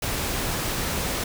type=noise; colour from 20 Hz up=pink; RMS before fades=-27 dBFS; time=0.02-1.24 s; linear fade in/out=5 ms; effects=none